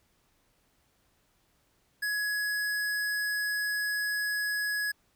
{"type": "tone", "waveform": "square", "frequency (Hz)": 1679, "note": "G#6", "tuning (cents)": 18, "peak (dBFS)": -29, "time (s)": [2.02, 4.92], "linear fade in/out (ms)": 10, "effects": ["pink hiss -70 dBFS RMS until 5.15 s"]}